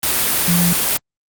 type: tone in noise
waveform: sine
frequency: 173.6 Hz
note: F3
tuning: 10 cents flat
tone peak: -14 dBFS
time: 0.48-0.73 s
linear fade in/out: 2 ms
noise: white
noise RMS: -17 dBFS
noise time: 0.03-0.97 s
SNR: 0 dB
effects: Opus 32 kbps